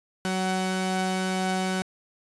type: tone pair together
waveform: sawtooth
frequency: 186.9 / 749.6 Hz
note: F#3 / F#5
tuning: +18 / +22 cents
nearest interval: 2 octaves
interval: 2404 cents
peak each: -22 / -26 dBFS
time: 0.25-1.82 s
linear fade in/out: 0 ms
effects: resampled to 24000 Hz